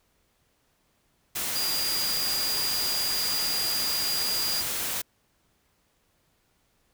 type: tone in noise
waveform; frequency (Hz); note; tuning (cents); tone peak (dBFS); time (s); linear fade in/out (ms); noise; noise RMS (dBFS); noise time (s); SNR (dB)
sine; 4829; D8; +47; -27; 1.55-4.62; 10; white; -30; 1.35-5.02; 0
effects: pink hiss -69 dBFS RMS until 6.93 s

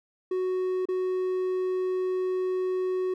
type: tone with dropouts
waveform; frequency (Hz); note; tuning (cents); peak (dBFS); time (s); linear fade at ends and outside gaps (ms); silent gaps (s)
triangle; 370; F#4; 0; -23; 0.31-3.14; 5; 0.855-0.886
effects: none

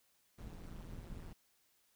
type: noise with amplitude modulation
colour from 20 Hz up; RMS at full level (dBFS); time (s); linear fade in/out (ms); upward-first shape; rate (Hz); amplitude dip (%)
brown; -45; 0.38-1.33; 5; sine; 168; 80
effects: white hiss -74 dBFS RMS until 1.95 s

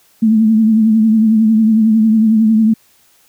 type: tone with vibrato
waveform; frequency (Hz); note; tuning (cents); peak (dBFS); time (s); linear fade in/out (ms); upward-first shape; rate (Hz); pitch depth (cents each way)
sine; 220; A3; 0; -7; 0.22-2.74; 10; triangle; 11; 61
effects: white hiss -52 dBFS RMS until 3.28 s

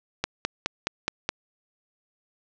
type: click train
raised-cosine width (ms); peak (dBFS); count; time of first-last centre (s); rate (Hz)
0.2; -7; 6; 0.24-1.29; 4.76
effects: low-pass 7000 Hz 12 dB/octave

